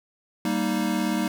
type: chord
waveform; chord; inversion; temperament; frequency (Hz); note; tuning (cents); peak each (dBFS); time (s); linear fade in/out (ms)
square; Eb major; first; equal; 196 / 233.1 / 311.1; G3 / Bb3 / Eb4; 0 / 0 / 0; -28; 0.45-1.28; 2
effects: none